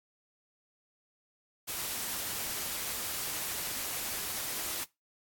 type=noise; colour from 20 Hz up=white; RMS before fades=-36 dBFS; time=1.67-4.85 s; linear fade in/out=20 ms; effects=noise-tail reverb RT60 0.2 s tail -20 dB re dry + AAC 64 kbps